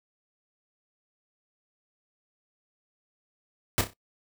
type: noise with echo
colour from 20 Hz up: pink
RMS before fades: -23 dBFS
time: 3.78-3.81 s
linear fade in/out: 0 ms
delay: 31 ms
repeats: 4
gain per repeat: -9 dB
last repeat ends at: 3.934 s
effects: noise-tail reverb RT60 0.1 s tail -18 dB re dry